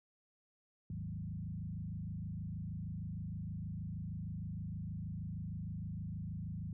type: tone with frequency modulation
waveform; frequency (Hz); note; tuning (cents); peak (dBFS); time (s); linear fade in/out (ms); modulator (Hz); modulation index
sine; 133.3; C3; +33; -39; 0.9-6.73; 2; 26.4; 2.2
effects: none